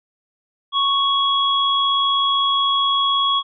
sine tone pair together, 1108.7 / 3332 Hz, C#6 / G#7, 0 / +5 cents, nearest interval octave + perfect fifth, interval 1905 cents, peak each -18 dBFS, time 0.72-3.43 s, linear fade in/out 50 ms, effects none

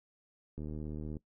click train, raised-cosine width 3 ms, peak -29 dBFS, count 46, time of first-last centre 0.58-1.168 s, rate 76.5 Hz, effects noise-tail reverb RT60 0.1 s tail -19 dB re dry

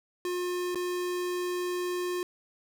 square tone with dropouts, 357.6 Hz, F4, 41 cents sharp, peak -30 dBFS, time 0.25-2.23 s, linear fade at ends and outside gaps 1 ms, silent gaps 0.747-0.756 s, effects none

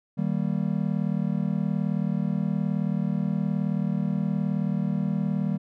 triangle chord, Eb major, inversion none, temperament just, 155.56 / 194.45 / 233.3 Hz, Eb3 / G3 / Bb3, 0 / -14 / +2 cents, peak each -26 / -24 / -29 dBFS, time 0.17-5.58 s, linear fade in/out 20 ms, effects none

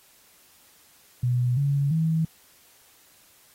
sine tone with pitch steps, 123.47 / 141.01 / 161.05 Hz, B2 / C#3 / E3, 0 / +30 / -40 cents, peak -20 dBFS, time 1.23-2.25 s, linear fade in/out 5 ms, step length 340 ms, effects white hiss -57 dBFS RMS until 3.54 s + AAC 48 kbps

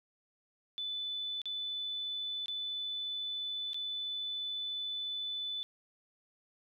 sine tone with dropouts, 3497 Hz, A7, 11 cents flat, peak -35 dBFS, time 0.78-5.63 s, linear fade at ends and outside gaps 0 ms, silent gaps 1.417-1.456 / 2.459-2.482 / 3.733-3.744 s, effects 12-bit

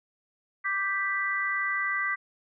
sine chord, G major, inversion second, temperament equal, 1174.7 / 1568 / 1975.5 Hz, D6 / G6 / B6, 0 / 0 / 0 cents, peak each -32 / -32 / -28 dBFS, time 0.64-2.16 s, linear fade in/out 20 ms, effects none

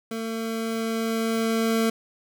25% pulse tone with level ramp, 225.4 Hz, A3, 42 cents sharp, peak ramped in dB -25 to -16 dBFS, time 0.11-1.9 s, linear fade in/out 5 ms, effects none

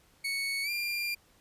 30% pulse tone with pitch glide, 2218 to 2391 Hz, C#7 to D7, 0 to +30 cents, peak -28 dBFS, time 0.24-1.15 s, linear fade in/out 10 ms, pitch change +130 cents, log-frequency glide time 0.63-0.7 s, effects pink hiss -64 dBFS RMS until 1.4 s + resampled to 32000 Hz

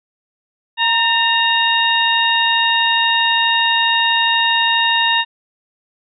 harmonic tone with a mistuned harmonic, 932.3 Hz, A#5, in tune, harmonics 1 / 2 / 3 / 4, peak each -18 / -18 / -18 / -18 dBFS, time 0.77-5.25 s, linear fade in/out 50 ms, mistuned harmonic 2, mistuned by -47 cents, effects none

